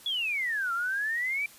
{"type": "exponential two-way sweep", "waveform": "sine", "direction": "down then up", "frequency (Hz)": [3444, 1345, 2359], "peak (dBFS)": -27, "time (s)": [0.06, 1.46], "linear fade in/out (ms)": 2, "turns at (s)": 0.73, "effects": ["white hiss -52 dBFS RMS until 1.58 s", "resampled to 32000 Hz"]}